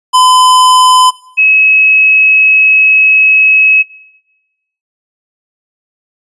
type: tone pair in turn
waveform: square / sine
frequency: 1015 / 2568 Hz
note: B5 / E7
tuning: +47 / -46 cents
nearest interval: octave + major third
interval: 1607 cents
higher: second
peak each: -4 dBFS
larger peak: neither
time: 0.13-1.11 / 1.37-3.83 s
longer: second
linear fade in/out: 20 ms
effects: noise-tail reverb RT60 1.0 s tail -21 dB re dry + resampled to 24000 Hz